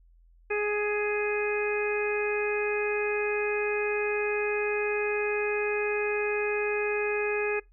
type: harmonic tone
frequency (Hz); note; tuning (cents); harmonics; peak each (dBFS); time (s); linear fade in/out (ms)
417; G#4; +7; 1 / 2 / 3 / 4 / 5 / 6; -27 / -38 / -40 / -35 / -39 / -33; 0.5-7.6; 10
effects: noise-tail reverb RT60 0.2 s tail -24 dB re dry + added 42 Hz sine -55 dBFS peak until 7.72 s